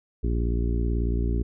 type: harmonic tone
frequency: 58.27 Hz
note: A#1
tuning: in tune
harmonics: 1 / 2 / 3 / 4 / 5 / 6 / 7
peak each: -23 / -31 / -36 / -34 / -36 / -36 / -37 dBFS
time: 0.23-1.43 s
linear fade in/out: 10 ms
effects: none